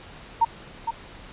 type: tone with echo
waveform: sine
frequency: 918 Hz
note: A#5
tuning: 27 cents flat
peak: -14 dBFS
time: 0.41-0.45 s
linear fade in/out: 10 ms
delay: 460 ms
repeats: 1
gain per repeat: -8 dB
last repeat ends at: 0.91 s
effects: pink hiss -44 dBFS RMS until 1.32 s + resampled to 8000 Hz